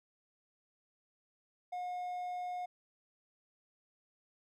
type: tone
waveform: triangle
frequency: 720 Hz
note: F#5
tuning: 47 cents flat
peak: -35 dBFS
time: 1.72-2.66 s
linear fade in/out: 10 ms
effects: none